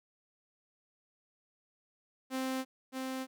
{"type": "tone with echo", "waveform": "sawtooth", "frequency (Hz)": 261.6, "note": "C4", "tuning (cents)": 0, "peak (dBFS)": -29, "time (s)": [2.3, 2.65], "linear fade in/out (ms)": 50, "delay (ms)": 620, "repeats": 1, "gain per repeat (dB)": -3, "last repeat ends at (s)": 3.27, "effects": []}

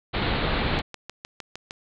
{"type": "low-pass noise", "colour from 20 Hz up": "pink", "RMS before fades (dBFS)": -25, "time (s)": [0.13, 0.82], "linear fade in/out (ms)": 20, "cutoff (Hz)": 4300, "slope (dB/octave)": 96}
{"type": "click train", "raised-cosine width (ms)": 0.2, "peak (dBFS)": -18, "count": 7, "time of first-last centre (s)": [0.79, 1.709], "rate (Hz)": 6.53}
{"effects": []}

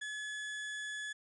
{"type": "tone", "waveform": "35% pulse", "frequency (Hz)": 1707, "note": "G#6", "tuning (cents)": 47, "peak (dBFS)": -37, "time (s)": [0.01, 1.13], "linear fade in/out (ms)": 10, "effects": ["resampled to 24000 Hz"]}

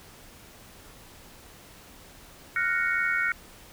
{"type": "chord", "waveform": "sine", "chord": "Gb major seventh", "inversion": "third", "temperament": "equal", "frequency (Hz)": [1396.9, 1480, 1864.7, 2217], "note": ["F6", "Gb6", "Bb6", "Db7"], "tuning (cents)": [0, 0, 0, 0], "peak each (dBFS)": -29, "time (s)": [2.56, 3.32], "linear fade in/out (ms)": 2, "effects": ["pink hiss -50 dBFS RMS until 3.72 s"]}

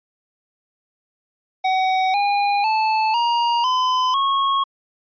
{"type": "tone with pitch steps", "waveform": "square", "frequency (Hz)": [753, 811.7, 875, 943.3, 1016.8, 1096.1], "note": ["F#5", "G#5", "A5", "A#5", "C6", "C#6"], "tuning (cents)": [30, -40, -10, 20, -50, -20], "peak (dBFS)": -17, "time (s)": [1.64, 4.64], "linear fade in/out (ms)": 10, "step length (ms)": 500, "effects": ["resampled to 11025 Hz"]}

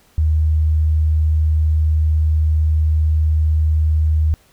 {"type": "tone", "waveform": "sine", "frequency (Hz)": 77.78, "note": "D#2", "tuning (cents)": 0, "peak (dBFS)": -12, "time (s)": [0.18, 4.34], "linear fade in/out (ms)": 0, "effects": ["pink hiss -54 dBFS RMS until 4.52 s"]}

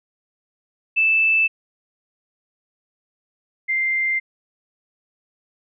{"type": "tone pair in turn", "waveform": "sine", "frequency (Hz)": [2637, 2093], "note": ["E7", "C7"], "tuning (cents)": [0, 0], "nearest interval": "major third", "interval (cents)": 400, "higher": "first", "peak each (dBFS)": [-14, -18], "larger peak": "first", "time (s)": [[0.96, 1.48], [3.68, 4.2]], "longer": "neither", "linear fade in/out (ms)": 20, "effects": []}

